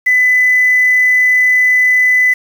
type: tone with quantisation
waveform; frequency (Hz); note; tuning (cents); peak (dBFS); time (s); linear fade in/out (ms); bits
sine; 2003; B6; +24; -7; 0.06-2.34; 10; 5
effects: none